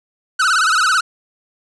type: tone with vibrato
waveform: 45% pulse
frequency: 1388 Hz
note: F6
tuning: 11 cents flat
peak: -12 dBFS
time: 0.39-1.01 s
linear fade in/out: 10 ms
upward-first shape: sine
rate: 18 Hz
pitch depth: 170 cents each way
effects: resampled to 22050 Hz + 8-bit